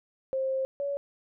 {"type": "tone pair in turn", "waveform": "sine", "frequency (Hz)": [530, 564.6], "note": ["C5", "C#5"], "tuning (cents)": [22, 32], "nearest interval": "minor second", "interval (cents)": 110, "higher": "second", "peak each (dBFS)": [-26, -28], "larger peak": "first", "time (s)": [[0.33, 0.65], [0.8, 0.97]], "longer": "first", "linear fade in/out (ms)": 0, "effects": []}